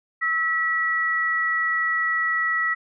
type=tone pair together; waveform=sine; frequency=1304 / 1938.3 Hz; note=E6 / B6; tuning=-19 / -33 cents; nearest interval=perfect fifth; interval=686 cents; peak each=-26 / -21 dBFS; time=0.21-2.75 s; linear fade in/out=20 ms; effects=none